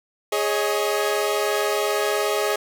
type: chord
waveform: sawtooth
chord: Ab suspended fourth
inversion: none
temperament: equal with one note detuned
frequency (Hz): 415.3 / 554.4 / 631.3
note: Ab4 / Db5 / Eb5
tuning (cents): 0 / 0 / +25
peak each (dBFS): -19 / -23 / -22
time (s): 0.32-2.56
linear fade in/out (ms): 5
effects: none